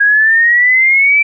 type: exponential sweep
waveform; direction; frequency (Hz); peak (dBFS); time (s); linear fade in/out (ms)
sine; up; 1634 to 2343; -6; 0-1.23; 10
effects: none